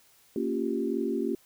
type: chord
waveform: sine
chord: G half-diminished seventh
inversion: first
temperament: equal with one note detuned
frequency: 231.1 / 277.2 / 349.2 / 392 Hz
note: Bb3 / Db4 / F4 / G4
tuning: -15 / 0 / 0 / 0 cents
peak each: -32 dBFS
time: 0.36-1.35 s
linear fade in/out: 2 ms
effects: white hiss -61 dBFS RMS until 1.45 s

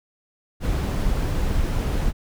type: noise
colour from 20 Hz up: brown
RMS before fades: -22 dBFS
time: 0.6-2.13 s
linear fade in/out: 50 ms
effects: none

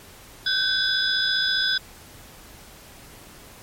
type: tone cluster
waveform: sine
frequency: 1523 / 1578 / 3454 / 3888 / 4997 Hz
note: F#6 / G6 / A7 / B7 / D#8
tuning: +50 / +11 / -33 / -28 / +7 cents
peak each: -25 / -30 / -24 / -31 / -26 dBFS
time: 0.46-1.78 s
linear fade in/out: 5 ms
effects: pink hiss -46 dBFS RMS until 3.62 s + MP3 64 kbps

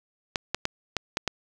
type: clicks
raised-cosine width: 0.2 ms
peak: -8 dBFS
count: 6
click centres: 0.358 / 0.546 / 0.654 / 0.967 / 1.171 / 1.277 s
effects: none

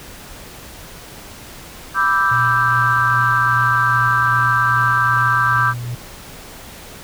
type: chord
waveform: sine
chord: E minor seventh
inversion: second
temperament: equal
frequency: 987.8 / 1174.7 / 1318.5 / 1568 Hz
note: B5 / D6 / E6 / G6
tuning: 0 / 0 / 0 / 0 cents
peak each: -22 / -17 / -20 / -16 dBFS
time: 1.94-5.74 s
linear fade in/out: 50 ms
type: tone with tremolo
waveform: sine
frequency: 120.9 Hz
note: B2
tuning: 36 cents flat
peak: -20 dBFS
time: 2.31-5.95 s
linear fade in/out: 5 ms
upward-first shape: sine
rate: 2.5 Hz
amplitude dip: 35%
effects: tanh soft clip ceiling -4 dBFS + pink hiss -37 dBFS RMS until 7.03 s

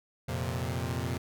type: chord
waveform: sawtooth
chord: F suspended fourth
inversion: none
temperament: equal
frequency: 87.31 / 116.54 / 130.81 Hz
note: F2 / Bb2 / C3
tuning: 0 / 0 / 0 cents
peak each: -31 dBFS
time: 0.28-1.18 s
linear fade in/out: 10 ms
effects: none

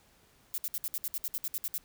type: noise bursts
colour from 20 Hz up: violet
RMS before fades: -34 dBFS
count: 13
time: 0.54-1.78 s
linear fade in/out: 0 ms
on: 40 ms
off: 60 ms
effects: pink hiss -64 dBFS RMS until 1.84 s

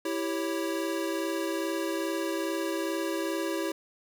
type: chord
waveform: square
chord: C# diminished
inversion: first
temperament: equal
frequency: 329.6 / 392 / 554.4 Hz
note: E4 / G4 / C#5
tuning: 0 / 0 / 0 cents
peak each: -32 / -35 / -36 dBFS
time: 0.05-3.72 s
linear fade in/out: 5 ms
effects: none

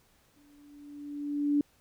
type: tone with exponential growth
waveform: sine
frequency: 290 Hz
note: D4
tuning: 22 cents flat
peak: -21 dBFS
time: 0.36-1.61 s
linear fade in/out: 2 ms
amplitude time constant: 270 ms
effects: pink hiss -66 dBFS RMS until 1.8 s

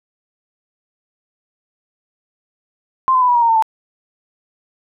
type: tone with pitch steps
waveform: sine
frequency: 1046.5 / 1021.4 / 996.9 / 973 / 949.7 / 927 / 904.7 / 883.1 Hz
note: C6 / C6 / B5 / B5 / A#5 / A#5 / A5 / A5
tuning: 0 / -42 / +16 / -26 / +32 / -10 / +48 / +6 cents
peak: -10 dBFS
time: 3.08-3.624 s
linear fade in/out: 0 ms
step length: 68 ms
effects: none

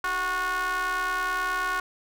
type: ring-modulated tone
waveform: square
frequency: 177.9 Hz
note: F3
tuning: 32 cents sharp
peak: -23 dBFS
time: 0.04-1.8 s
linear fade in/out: 2 ms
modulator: 1280 Hz
effects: none

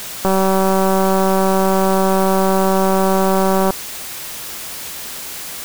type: click train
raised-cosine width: 1 ms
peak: -3 dBFS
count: 661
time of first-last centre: 0.25-3.705 s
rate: 191 Hz
effects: white hiss -29 dBFS RMS until 5.64 s

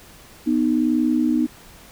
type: tone pair together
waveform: sine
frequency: 246.9 / 308 Hz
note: B3 / D#4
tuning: 0 / -17 cents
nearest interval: major third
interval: 383 cents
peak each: -19 dBFS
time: 0.46-1.47 s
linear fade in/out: 20 ms
effects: pink hiss -46 dBFS RMS until 1.91 s

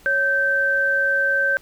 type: tone pair together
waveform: sine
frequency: 554.4 / 1554.1 Hz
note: C#5 / G6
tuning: 0 / -15 cents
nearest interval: octave + tritone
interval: 1785 cents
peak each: -25 / -17 dBFS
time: 0.06-1.57 s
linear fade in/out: 0 ms
effects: pink hiss -51 dBFS RMS until 1.61 s

